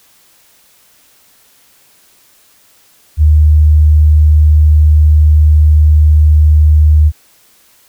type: tone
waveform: sine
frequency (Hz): 76.2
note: D#2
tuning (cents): -36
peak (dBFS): -3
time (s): 3.17-7.12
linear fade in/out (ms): 50
effects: white hiss -48 dBFS RMS until 7.88 s